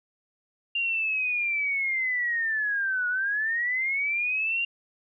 sine linear two-way sweep, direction down then up, 2794 to 1449 to 2794 Hz, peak -24 dBFS, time 0.75-4.65 s, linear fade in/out 5 ms, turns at 3.08 s, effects none

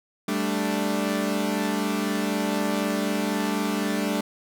sawtooth chord, G suspended second, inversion none, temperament equal, 196 / 220 / 293.7 Hz, G3 / A3 / D4, 0 / 0 / 0 cents, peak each -24 dBFS, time 0.28-4.21 s, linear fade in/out 5 ms, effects none

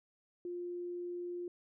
sine tone, 351.9 Hz, F4, 13 cents sharp, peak -38 dBFS, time 0.45-1.48 s, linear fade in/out 2 ms, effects none

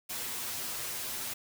white noise with comb filter, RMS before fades -37 dBFS, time 0.09-1.34 s, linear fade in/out 10 ms, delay 8.2 ms, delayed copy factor +1, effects none

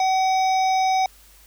harmonic tone with a mistuned harmonic, 757 Hz, F#5, 39 cents sharp, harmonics 1 / 3 / 5 / 7 / 8, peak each -17 / -30 / -35 / -34 / -37 dBFS, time 0-1.06 s, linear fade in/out 2 ms, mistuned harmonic 7, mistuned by -52 cents, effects added 50 Hz sine -52 dBFS peak until 1.46 s + white hiss -52 dBFS RMS until 1.46 s

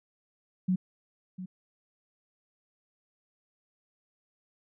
sine tone with echo, 184.5 Hz, F#3, 5 cents flat, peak -23 dBFS, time 0.68-0.76 s, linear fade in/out 10 ms, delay 700 ms, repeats 1, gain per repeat -13 dB, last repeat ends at 1.46 s, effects none

